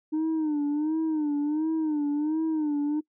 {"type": "tone with vibrato", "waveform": "sine", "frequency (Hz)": 304.9, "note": "D#4", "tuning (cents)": -35, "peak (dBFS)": -21, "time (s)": [0.12, 3.01], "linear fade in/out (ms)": 20, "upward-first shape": "sine", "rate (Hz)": 1.4, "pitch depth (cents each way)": 91, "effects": ["noise-tail reverb RT60 0.1 s tail -24 dB re dry", "tanh soft clip ceiling -23 dBFS"]}